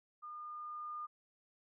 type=tone with level ramp; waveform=sine; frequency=1214 Hz; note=D#6; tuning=43 cents flat; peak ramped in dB=-45 to -40 dBFS; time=0.22-1.07 s; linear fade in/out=20 ms; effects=none